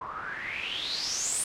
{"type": "noise with low-pass filter sweep", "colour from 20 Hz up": "white", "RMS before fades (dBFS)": -33, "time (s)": [0.01, 1.44], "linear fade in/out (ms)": 5, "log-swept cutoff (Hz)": [1000, 9300], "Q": 8.5, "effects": []}